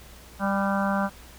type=harmonic tone with a mistuned harmonic; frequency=197.6 Hz; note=G3; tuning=14 cents sharp; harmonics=1 / 3 / 4 / 5 / 6 / 7 / 8; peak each=-25 / -30 / -31 / -32 / -33 / -33 / -34 dBFS; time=0.39-1.1 s; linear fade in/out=50 ms; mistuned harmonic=8; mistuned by=-47 cents; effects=added 60 Hz sine -49 dBFS peak until 1.38 s + pink hiss -49 dBFS RMS until 1.38 s